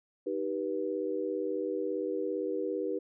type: chord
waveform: sine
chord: Eb augmented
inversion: none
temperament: just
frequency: 311.1 / 388.9 / 486.1 Hz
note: Eb4 / G4 / B4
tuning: 0 / -14 / -28 cents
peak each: -36 / -34 / -34 dBFS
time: 0.26-2.99 s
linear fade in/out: 10 ms
effects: none